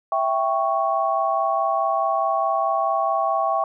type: chord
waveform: sine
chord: C# diminished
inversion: first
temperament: equal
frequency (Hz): 659.3 / 784 / 1108.7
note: E5 / G5 / C#6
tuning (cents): 0 / 0 / 0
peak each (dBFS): -23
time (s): 0.12-3.64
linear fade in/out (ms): 2
effects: none